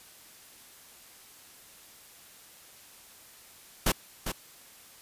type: noise with echo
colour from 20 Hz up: pink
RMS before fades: -24 dBFS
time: 3.86-3.92 s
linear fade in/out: 5 ms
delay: 400 ms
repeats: 1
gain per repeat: -8 dB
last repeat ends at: 4.32 s
effects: white hiss -53 dBFS RMS until 5.01 s + resampled to 32000 Hz